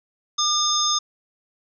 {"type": "tone cluster", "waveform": "sine", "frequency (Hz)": [1208, 3607, 5110, 6380], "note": ["D6", "A7", "D#8", "G8"], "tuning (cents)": [48, 42, 45, 30], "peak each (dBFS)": -24, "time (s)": [0.38, 0.99], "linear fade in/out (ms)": 10, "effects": []}